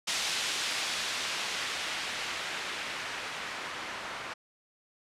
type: noise with low-pass filter sweep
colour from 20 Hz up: blue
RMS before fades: -35 dBFS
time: 0.07-4.34 s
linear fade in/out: 10 ms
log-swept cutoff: 4300 to 1500 Hz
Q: 0.77
effects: low-pass 12000 Hz 12 dB/octave